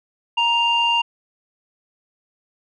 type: tone pair together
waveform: sine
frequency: 939 / 2796 Hz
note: A#5 / F7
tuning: +12 / +1 cents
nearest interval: octave + perfect fifth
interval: 1889 cents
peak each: -18 / -17 dBFS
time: 0.37-1.02 s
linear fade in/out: 10 ms
effects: tanh soft clip ceiling -9 dBFS